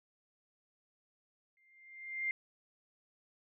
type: tone with exponential growth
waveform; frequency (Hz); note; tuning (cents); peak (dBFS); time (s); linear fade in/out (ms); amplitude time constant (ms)
sine; 2102; C7; +7; -30; 1.57-2.31; 1; 160
effects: none